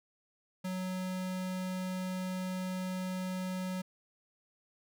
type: tone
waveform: square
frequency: 185 Hz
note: F#3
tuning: in tune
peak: -35 dBFS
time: 0.64-3.82 s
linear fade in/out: 10 ms
effects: none